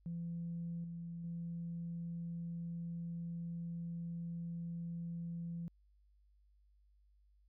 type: tone with level steps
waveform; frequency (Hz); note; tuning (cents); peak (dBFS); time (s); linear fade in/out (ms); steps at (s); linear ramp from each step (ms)
sine; 169.3; E3; +46; -38 / -42 / -39; 0.06-5.68; 0; 0.84 / 1.24; 2
effects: tanh soft clip ceiling -35 dBFS + added 50 Hz sine -66 dBFS peak until 7.48 s